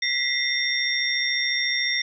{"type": "tone cluster", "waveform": "sine", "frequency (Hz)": [1953, 2087, 3600, 5570], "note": ["B6", "C7", "A7", "F8"], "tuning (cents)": [-20, -5, 39, -5], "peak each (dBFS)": -27, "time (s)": [0.02, 2.02], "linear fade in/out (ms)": 5, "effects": []}